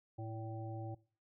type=harmonic tone with a mistuned harmonic; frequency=110.9 Hz; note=A2; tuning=14 cents sharp; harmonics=1 / 3 / 5 / 7; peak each=-42 / -48 / -52 / -50 dBFS; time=0.18-0.95 s; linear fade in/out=10 ms; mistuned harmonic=5; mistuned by=+42 cents; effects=noise-tail reverb RT60 0.4 s tail -20 dB re dry